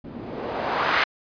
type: noise with low-pass filter sweep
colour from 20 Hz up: blue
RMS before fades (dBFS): -26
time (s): 0.04-1.04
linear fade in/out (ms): 5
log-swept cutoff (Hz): 210 to 1800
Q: 1.3
effects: resampled to 11025 Hz